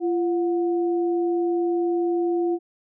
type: tone pair together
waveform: sine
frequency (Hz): 343.6 / 728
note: F4 / F#5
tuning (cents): -28 / -28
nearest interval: octave + minor second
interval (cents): 1300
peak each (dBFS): -20 / -32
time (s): 0-2.59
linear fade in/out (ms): 50
effects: none